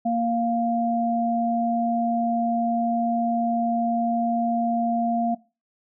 sine tone pair together, 233.1 / 698.5 Hz, A#3 / F5, 0 / 0 cents, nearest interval octave + perfect fifth, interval 1900 cents, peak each -23 dBFS, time 0.05-5.35 s, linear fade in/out 10 ms, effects noise-tail reverb RT60 0.3 s tail -20 dB re dry

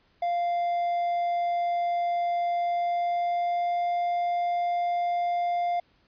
triangle tone with pitch glide, 696 to 700 Hz, F5 to F5, -6 to +4 cents, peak -22 dBFS, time 0.22-5.8 s, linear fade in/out 5 ms, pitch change +10 cents, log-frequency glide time 2.5-3.87 s, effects pink hiss -65 dBFS RMS until 6.07 s + resampled to 11025 Hz

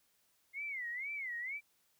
sine tone with vibrato, 2093 Hz, C7, in tune, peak -38 dBFS, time 0.53-1.61 s, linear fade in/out 50 ms, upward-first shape sine, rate 2.1 Hz, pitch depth 190 cents each way, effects white hiss -74 dBFS RMS until 1.99 s

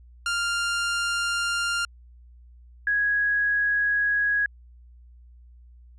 sawtooth / sine tone pair in turn, 1396.9 / 1661.2 Hz, F6 / G#6, 0 / 0 cents, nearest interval minor third, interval 300 cents, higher second, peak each -20 dBFS, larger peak neither, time 0.26-1.85 / 2.87-4.46 s, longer neither, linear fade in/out 2 ms, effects added 60 Hz sine -47 dBFS peak until 5.98 s + resampled to 22050 Hz

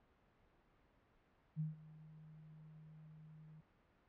sine tone with ADSR envelope, 155.56 Hz, D#3, in tune, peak -36 dBFS, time 1.56-3.61 s, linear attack 40 ms, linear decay 150 ms, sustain -20 dB, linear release 8 ms, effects pink hiss -73 dBFS RMS until 4.08 s + low-pass 2000 Hz 12 dB/octave

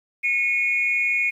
sine tone pair together, 2178 / 2457 Hz, C#7 / D#7, -31 / -22 cents, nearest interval major second, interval 209 cents, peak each -21 dBFS, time 0.23-1.31 s, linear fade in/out 20 ms, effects tanh soft clip ceiling -11 dBFS + 9-bit

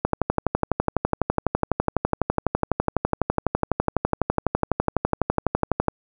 click train, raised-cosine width 1 ms, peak -5 dBFS, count 71, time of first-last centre 0.05-5.883 s, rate 12 Hz, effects none

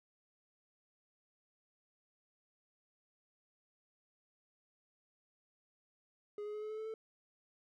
triangle tone with pitch steps, 415.4 / 419.7 / 424.1 / 428.6 / 433 / 437.6 / 442.1 Hz, G#4 / G#4 / G#4 / A4 / A4 / A4 / A4, 0 / +18 / +36 / -45 / -28 / -9 / +8 cents, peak -38 dBFS, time 6.38-6.94 s, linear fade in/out 2 ms, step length 80 ms, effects none

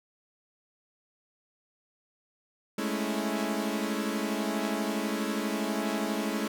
sawtooth chord, A major seventh, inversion third, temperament equal, 207.7 / 220 / 277.2 / 329.6 Hz, G#3 / A3 / C#4 / E4, 0 / 0 / 0 / 0 cents, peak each -29 / -30 / -31 / -32 dBFS, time 2.78-6.48 s, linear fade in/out 5 ms, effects none

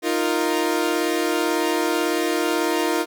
sawtooth chord, Eb suspended second, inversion none, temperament equal, 311.1 / 349.2 / 466.2 Hz, Eb4 / F4 / Bb4, 0 / 0 / 0 cents, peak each -20 / -19 / -22 dBFS, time 0.02-3.06 s, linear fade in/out 50 ms, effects none

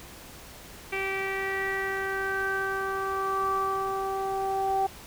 sawtooth tone with low-pass filter sweep, 387.5 Hz, G4, 20 cents flat, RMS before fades -29 dBFS, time 0.92-4.87 s, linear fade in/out 10 ms, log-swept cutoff 2400 to 800 Hz, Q 7.2, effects pink hiss -46 dBFS RMS until 5.06 s

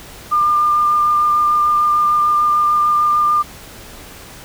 sine tone with vibrato, 1200 Hz, D6, 37 cents sharp, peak -11 dBFS, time 0.31-3.43 s, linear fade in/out 20 ms, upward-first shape sine, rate 6.7 Hz, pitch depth 10 cents each way, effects pink hiss -37 dBFS RMS until 4.44 s

